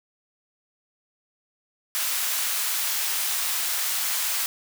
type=high-pass noise; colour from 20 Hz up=white; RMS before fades=-26 dBFS; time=1.95-4.46 s; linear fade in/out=0 ms; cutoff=950 Hz; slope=12 dB/octave; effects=none